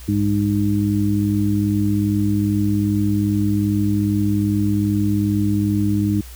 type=harmonic tone; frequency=102.5 Hz; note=G#2; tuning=22 cents flat; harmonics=1 / 2 / 3; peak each=-20 / -20 / -20 dBFS; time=0.08-6.21 s; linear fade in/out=5 ms; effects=added 60 Hz sine -35 dBFS peak until 6.35 s + white hiss -43 dBFS RMS until 6.35 s